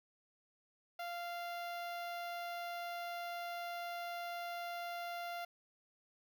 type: tone with notch filter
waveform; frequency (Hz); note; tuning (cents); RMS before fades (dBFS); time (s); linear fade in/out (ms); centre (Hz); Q
sawtooth; 694; F5; -11; -43; 0.99-5.45; 5; 7800; 0.78
effects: none